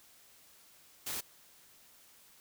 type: noise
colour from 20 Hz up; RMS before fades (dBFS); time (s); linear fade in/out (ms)
white; -38; 1.06-1.21; 10
effects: white hiss -61 dBFS RMS until 2.4 s